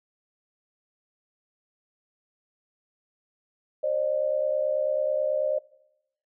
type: tone pair together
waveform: sine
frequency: 535 / 604.2 Hz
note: C5 / D5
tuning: +38 / +49 cents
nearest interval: major second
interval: 211 cents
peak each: -27 / -25 dBFS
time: 3.83-5.59 s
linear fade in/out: 10 ms
effects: noise-tail reverb RT60 0.8 s tail -21 dB re dry